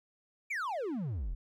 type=exponential sweep; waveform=triangle; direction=down; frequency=2442 to 34.65 Hz; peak=-31 dBFS; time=0.5-1.35 s; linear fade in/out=10 ms; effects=none